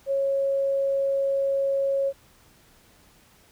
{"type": "tone", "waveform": "sine", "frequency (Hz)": 549, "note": "C#5", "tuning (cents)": -17, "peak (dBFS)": -21, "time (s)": [0.06, 2.13], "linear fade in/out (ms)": 50, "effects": ["pink hiss -57 dBFS RMS until 3.51 s"]}